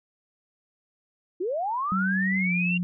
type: linear sweep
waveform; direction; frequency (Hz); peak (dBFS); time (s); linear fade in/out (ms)
sine; up; 329.6 to 2794; -25; 1.4-2.78; 10
type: tone with pitch glide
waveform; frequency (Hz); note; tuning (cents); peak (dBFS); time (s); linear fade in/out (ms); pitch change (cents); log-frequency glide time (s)
sine; 190 to 177.28; F#3 to F3; +46 to +26; -24; 1.92-2.83; 0; -120; 2.39-2.52
effects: none